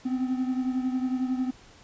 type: beating tone pair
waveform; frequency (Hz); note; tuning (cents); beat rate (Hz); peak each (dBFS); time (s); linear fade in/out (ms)
triangle; 254.6 / 265.6; C4 / C4; -47 / +26; 11; -24 / -30; 0.05-1.51; 10
effects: pink hiss -53 dBFS RMS until 1.83 s + resampled to 16000 Hz